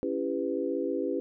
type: chord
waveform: sine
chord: C# half-diminished seventh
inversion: none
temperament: just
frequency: 277.2 / 332.6 / 399.1 / 498.9 Hz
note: C#4 / E4 / G4 / B4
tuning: 0 / +16 / +31 / +17 cents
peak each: -33 dBFS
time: 0.03-1.2 s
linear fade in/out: 0 ms
effects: none

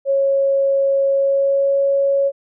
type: tone with pitch glide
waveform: sine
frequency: 549 to 554.1 Hz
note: C#5 to C#5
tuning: -17 to -1 cents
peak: -13 dBFS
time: 0.05-2.32 s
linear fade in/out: 50 ms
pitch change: +16 cents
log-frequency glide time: 1.08-1.77 s
effects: none

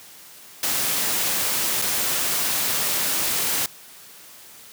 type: noise with dropouts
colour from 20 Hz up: white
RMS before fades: -23 dBFS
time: 0.63-3.66 s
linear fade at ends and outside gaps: 2 ms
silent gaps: 1.817-1.821 s
effects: white hiss -45 dBFS RMS until 4.72 s + high-pass 100 Hz 12 dB/octave

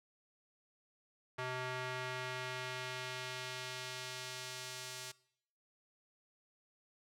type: tone with band-pass filter sweep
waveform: square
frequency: 127.5 Hz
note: C3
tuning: 44 cents flat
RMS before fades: -43 dBFS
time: 1.38-5.12 s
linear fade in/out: 10 ms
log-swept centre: 1500 to 6400 Hz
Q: 0.76
effects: noise-tail reverb RT60 0.7 s tail -22 dB re dry

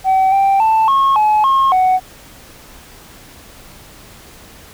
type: tone with pitch steps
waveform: sine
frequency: 762 / 784 / 884 / 1088 / 852 / 1078 / 744 Hz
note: G5 / G5 / A5 / C#6 / G#5 / C#6 / F#5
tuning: -49 / 0 / +8 / -33 / +44 / -49 / +9 cents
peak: -7 dBFS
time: 0.04-2 s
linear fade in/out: 50 ms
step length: 280 ms
effects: tanh soft clip ceiling -8 dBFS + pink hiss -40 dBFS RMS until 4.73 s

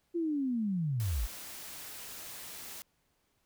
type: linear sweep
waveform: sine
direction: down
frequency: 349.2 to 42 Hz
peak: -29 dBFS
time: 0.14-1.27 s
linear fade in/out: 20 ms
type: noise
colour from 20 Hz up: white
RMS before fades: -45 dBFS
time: 1-2.82 s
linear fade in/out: 0 ms
effects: pink hiss -75 dBFS RMS until 3.45 s

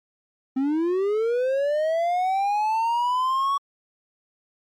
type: linear sweep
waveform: triangle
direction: up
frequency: 257 to 1126 Hz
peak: -18 dBFS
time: 0.56-3.58 s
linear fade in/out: 10 ms
effects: MP3 64 kbps

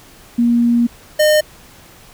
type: tone pair in turn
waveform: sine / square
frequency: 236.9 / 609.5 Hz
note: A#3 / D#5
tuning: +28 / -36 cents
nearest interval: octave + major third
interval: 1636 cents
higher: second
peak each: -10 dBFS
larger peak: neither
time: 0.38-0.87 / 1.19-1.41 s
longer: first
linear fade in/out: 10 ms
effects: pink hiss -43 dBFS RMS until 2.13 s

